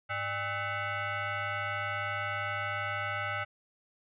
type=tone with frequency modulation; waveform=sine; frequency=102.7 Hz; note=G#2; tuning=19 cents flat; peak=-31 dBFS; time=0.09-3.45 s; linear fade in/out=20 ms; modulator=702 Hz; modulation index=3.1; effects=resampled to 8000 Hz